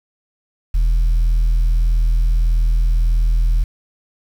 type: tone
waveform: sine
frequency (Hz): 40.81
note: E1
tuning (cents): -17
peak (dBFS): -9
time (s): 0.74-3.64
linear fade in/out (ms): 10
effects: tanh soft clip ceiling -11 dBFS + 7-bit